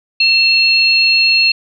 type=tone pair together; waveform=sine; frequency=2682 / 4273 Hz; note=E7 / C8; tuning=+29 / +36 cents; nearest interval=minor sixth; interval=807 cents; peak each=-11 dBFS; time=0.2-1.52 s; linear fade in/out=5 ms; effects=none